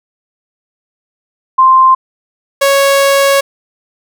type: tone pair in turn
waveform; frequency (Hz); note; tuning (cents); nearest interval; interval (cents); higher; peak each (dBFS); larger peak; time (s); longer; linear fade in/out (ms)
sine / sawtooth; 1046.5 / 553.7; C6 / C#5; 0 / -2; major seventh; 1102; first; -3; neither; 1.58-1.95 / 2.61-3.41; second; 10
effects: none